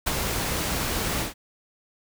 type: noise with ADSR envelope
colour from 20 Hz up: pink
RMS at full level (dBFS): -23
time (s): 0.06-1.34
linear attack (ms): 14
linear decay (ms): 32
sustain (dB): -4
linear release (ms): 130
effects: none